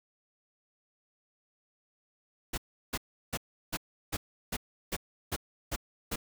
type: noise bursts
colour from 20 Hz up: pink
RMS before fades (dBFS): -33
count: 10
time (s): 2.53-6.16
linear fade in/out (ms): 10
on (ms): 48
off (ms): 350
effects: none